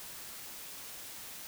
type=silence; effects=white hiss -46 dBFS RMS until 1.47 s